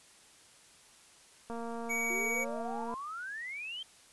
click train, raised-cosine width 1 ms, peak -28 dBFS, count 335, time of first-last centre 1.5-2.94 s, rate 232 Hz
square tone, 2259 Hz, C#7, 32 cents sharp, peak -32 dBFS, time 1.89-2.45 s, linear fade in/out 20 ms
sine exponential sweep, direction up, 350 to 3200 Hz, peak -38 dBFS, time 2.1-3.83 s, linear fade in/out 5 ms
effects white hiss -59 dBFS RMS until 4.12 s + resampled to 24000 Hz

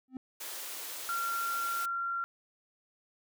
triangle tone with exponential growth, 258.9 Hz, C4, 18 cents flat, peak -31 dBFS, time 0.08-0.17 s, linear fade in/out 2 ms, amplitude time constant 19 ms
white high-pass noise, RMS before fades -41 dBFS, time 0.4-1.86 s, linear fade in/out 10 ms, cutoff 310 Hz, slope 24 dB/octave
sine tone, 1376 Hz, F6, 26 cents flat, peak -31 dBFS, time 1.09-2.24 s, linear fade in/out 0 ms
effects none

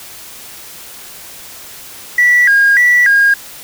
triangle tone with vibrato, 1782 Hz, A6, 22 cents sharp, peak -3 dBFS, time 2.18-3.34 s, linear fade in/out 5 ms, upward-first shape square, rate 1.7 Hz, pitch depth 160 cents each way, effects tanh soft clip ceiling -3 dBFS + white hiss -33 dBFS RMS until 3.63 s

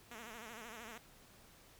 5% pulse tone with vibrato, 227.1 Hz, A#3, 45 cents flat, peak -37 dBFS, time 0.11-0.98 s, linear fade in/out 2 ms, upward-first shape sine, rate 13 Hz, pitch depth 110 cents each way, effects pink hiss -62 dBFS RMS until 1.79 s

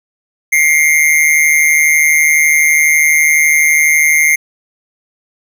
square tone with amplitude modulation, 2117 Hz, C7, 20 cents sharp, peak -5 dBFS, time 0.52-4.36 s, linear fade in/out 10 ms, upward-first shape sine, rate 152 Hz, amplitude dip 70%, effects none

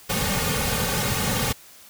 pink noise with comb filter, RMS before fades -24 dBFS, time 0.09-1.53 s, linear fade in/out 10 ms, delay 3 ms, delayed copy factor -0.85, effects white hiss -48 dBFS RMS until 1.89 s

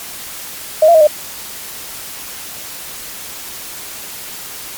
sine tone with pitch steps, 625 / 681 / 633 / 602 Hz, D#5 / F5 / D#5 / D5, +8 / -44 / +30 / +43 cents, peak -4 dBFS, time 0.82-1.072 s, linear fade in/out 5 ms, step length 63 ms, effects white hiss -29 dBFS RMS until 4.77 s + MP3 96 kbps

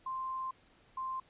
sine tone bursts at uneven times, 1046.5 Hz, C6, in tune, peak -35 dBFS, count 2, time 0.06-0.51 / 0.97-1.2 s, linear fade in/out 5 ms, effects pink hiss -65 dBFS RMS until 1.29 s + resampled to 8000 Hz

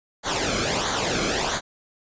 pink noise with flanger, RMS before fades -24 dBFS, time 0.23-1.61 s, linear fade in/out 50 ms, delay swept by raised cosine 0.37 to 1.1 ms, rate 1.5 Hz, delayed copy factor -0.7, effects resampled to 16000 Hz

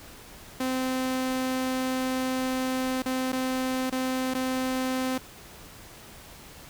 sawtooth tone with dropouts, 258.6 Hz, C4, 20 cents flat, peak -22 dBFS, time 0.6-5.18 s, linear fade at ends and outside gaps 5 ms, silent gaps 3.022-3.058 / 3.321-3.328 / 3.899-3.923 / 4.339-4.348 s, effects pink hiss -47 dBFS RMS until 6.69 s

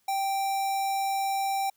square tone with notch filter, 783 Hz, G5, 2 cents flat, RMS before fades -28 dBFS, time 0.08-1.7 s, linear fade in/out 5 ms, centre 3000 Hz, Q 1.5, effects white hiss -70 dBFS RMS until 1.76 s

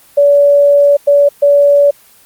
sine tone bursts at uneven times, 572 Hz, D5, 46 cents flat, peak -4 dBFS, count 3, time 0.17-0.97 / 1.07-1.29 / 1.42-1.91 s, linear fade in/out 10 ms, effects white hiss -44 dBFS RMS until 2.25 s + Opus 24 kbps

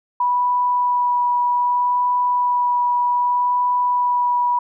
sine tone with vibrato, 980 Hz, B5, 14 cents flat, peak -15 dBFS, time 0.2-4.59 s, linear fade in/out 5 ms, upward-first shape sine, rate 0.64 Hz, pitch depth 10 cents each way, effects none

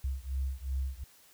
sine beating tone pair, 65.41 / 68.11 Hz, C2 / C#2, 0 / -30 cents, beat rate 2.7 Hz, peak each -34 / -35 dBFS, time 0.04-1.04 s, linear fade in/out 5 ms, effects white hiss -60 dBFS RMS until 1.33 s

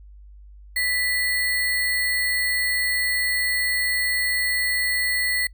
sine tone with sample-and-hold, 1975.5 Hz, B6, in tune, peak -20 dBFS, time 0.76-5.47 s, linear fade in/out 5 ms, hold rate 6300 Hz, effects noise-tail reverb RT60 0.1 s tail -24 dB re dry + added 50 Hz sine -42 dBFS peak until 5.53 s

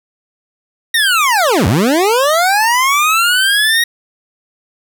25% pulse linear two-way sweep, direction down then up, 1891 to 79.6 to 1891 Hz, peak -6 dBFS, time 0.94-3.84 s, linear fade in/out 5 ms, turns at 1.67 s, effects none

